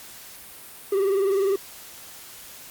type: tone with vibrato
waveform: triangle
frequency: 392 Hz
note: G4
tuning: in tune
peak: -17 dBFS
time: 0.92-1.56 s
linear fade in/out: 5 ms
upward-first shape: sine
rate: 20 Hz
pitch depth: 65 cents each way
effects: white hiss -43 dBFS RMS until 2.7 s + Opus 48 kbps